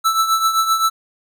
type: tone with tremolo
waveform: square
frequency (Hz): 1320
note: E6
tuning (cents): +2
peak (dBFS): -12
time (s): 0.04-0.9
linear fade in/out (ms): 20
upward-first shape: triangle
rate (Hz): 7.7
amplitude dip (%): 70
effects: none